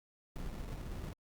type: noise with sample-and-hold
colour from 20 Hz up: brown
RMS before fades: -42 dBFS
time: 0.36-1.13 s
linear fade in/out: 0 ms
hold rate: 1575 Hz
effects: Opus 48 kbps